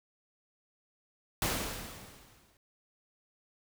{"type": "noise with exponential decay", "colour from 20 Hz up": "pink", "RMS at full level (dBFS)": -29, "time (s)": [1.42, 2.57], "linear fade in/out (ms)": 2, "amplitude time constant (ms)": 250, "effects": []}